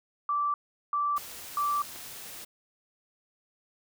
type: tone bursts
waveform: sine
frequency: 1166 Hz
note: D6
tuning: 13 cents flat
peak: -25 dBFS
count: 3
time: 0.29-1.82 s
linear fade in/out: 2 ms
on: 250 ms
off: 390 ms
type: noise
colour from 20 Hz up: white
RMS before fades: -43 dBFS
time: 1.16-2.45 s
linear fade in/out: 10 ms
type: clicks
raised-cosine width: 0.5 ms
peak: -31 dBFS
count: 2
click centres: 1.182 / 1.96 s
effects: none